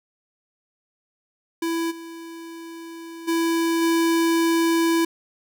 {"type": "tone with level steps", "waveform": "square", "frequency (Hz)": 331.8, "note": "E4", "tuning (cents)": 11, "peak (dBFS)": [-23, -36, -20, -18], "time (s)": [1.62, 5.05], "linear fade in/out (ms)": 5, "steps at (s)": [1.9, 3.27, 3.81], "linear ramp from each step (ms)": 20, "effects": []}